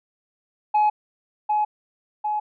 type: tone with echo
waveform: sine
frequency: 845 Hz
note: G#5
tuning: 30 cents sharp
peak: -13 dBFS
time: 0.74-0.9 s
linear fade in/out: 10 ms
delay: 750 ms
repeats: 2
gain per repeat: -4 dB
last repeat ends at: 2.4 s
effects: tanh soft clip ceiling -14 dBFS